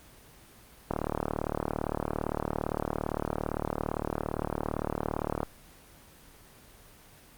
click train, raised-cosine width 1 ms, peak -14 dBFS, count 171, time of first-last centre 0.91-5.431 s, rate 37.6 Hz, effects pink hiss -54 dBFS RMS until 7.37 s + Opus 24 kbps

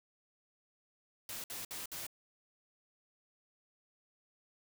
white noise bursts, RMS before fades -43 dBFS, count 4, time 1.29-2.067 s, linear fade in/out 2 ms, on 150 ms, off 59 ms, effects none

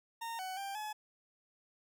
40% pulse tone with pitch steps, 920 / 750 / 790 / 852 Hz, A#5 / F#5 / G5 / G#5, -23 / +23 / +13 / +44 cents, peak -38 dBFS, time 0.21-0.93 s, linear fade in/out 10 ms, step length 180 ms, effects none

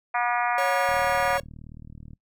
harmonic tone, 241.3 Hz, B3, 40 cents flat, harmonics 3 / 4 / 5 / 6 / 7 / 8 / 9 / 10, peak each -26 / -28 / -30 / -32 / -33 / -34 / -35 / -36 dBFS, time 0.14-1.38 s, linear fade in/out 10 ms
45% pulse tone, 554.4 Hz, C#5, in tune, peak -26 dBFS, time 0.58-1.4 s, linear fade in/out 2 ms
click train, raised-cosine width 5 ms, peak -31 dBFS, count 49, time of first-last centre 0.89-2.134 s, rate 38.6 Hz
effects noise-tail reverb RT60 0.1 s tail -21 dB re dry

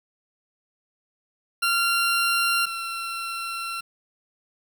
20% pulse tone pair in turn, 1380 / 1357.9 Hz, F6 / F6, -21 / -49 cents, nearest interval unison, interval 28 cents, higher first, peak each -15 / -24 dBFS, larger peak first, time 1.62-2.66 / 2.66-3.81 s, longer second, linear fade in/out 10 ms, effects 8-bit

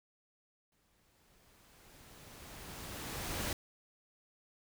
pink noise with exponential growth, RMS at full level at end -36 dBFS, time 0.72-3.53 s, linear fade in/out 2 ms, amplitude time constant 610 ms, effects none

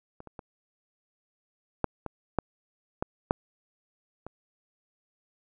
clicks, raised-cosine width 1 ms, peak -30 / -30 / -26 / -10 / -20 / -10 / -14 / -8 / -25 dBFS, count 9, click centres 0.204 / 0.273 / 0.392 / 1.843 / 2.063 / 2.387 / 3.025 / 3.309 / 4.266 s, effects none

